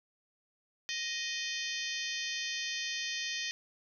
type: harmonic tone with a mistuned harmonic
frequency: 622.3 Hz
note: D#5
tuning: in tune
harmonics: 3 / 4 / 5 / 6 / 7 / 8 / 9 / 10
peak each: -40 / -41 / -42 / -43 / -43 / -44 / -45 / -45 dBFS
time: 0.89-3.51 s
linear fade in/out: 0 ms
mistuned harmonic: 6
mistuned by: -84 cents
effects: none